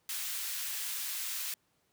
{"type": "high-pass noise", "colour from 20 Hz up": "white", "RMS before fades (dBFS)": -37, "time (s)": [0.09, 1.54], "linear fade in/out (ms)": 2, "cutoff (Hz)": 1600, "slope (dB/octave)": 12, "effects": ["pink hiss -74 dBFS RMS until 1.92 s", "high-pass 80 Hz 12 dB/octave"]}